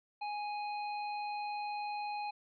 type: tone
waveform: square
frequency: 830.6 Hz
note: G#5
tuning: in tune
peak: -37 dBFS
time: 0.21-2.31 s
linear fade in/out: 10 ms
effects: resampled to 11025 Hz